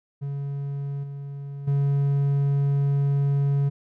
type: tone with level steps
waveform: triangle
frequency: 140.5 Hz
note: C#3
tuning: 24 cents sharp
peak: -25 / -30 / -17 dBFS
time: 0.21-3.7 s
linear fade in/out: 20 ms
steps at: 1.03 / 1.67 s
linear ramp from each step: 10 ms
effects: none